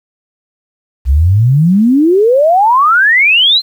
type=exponential sweep; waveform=sine; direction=up; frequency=61.74 to 4237 Hz; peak=-5 dBFS; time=1.05-3.62 s; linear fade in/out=50 ms; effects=7-bit